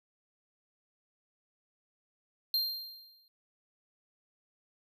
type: tone with exponential decay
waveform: square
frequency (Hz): 4186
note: C8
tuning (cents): 0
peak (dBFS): -26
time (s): 2.54-3.28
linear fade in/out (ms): 1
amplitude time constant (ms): 160
effects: none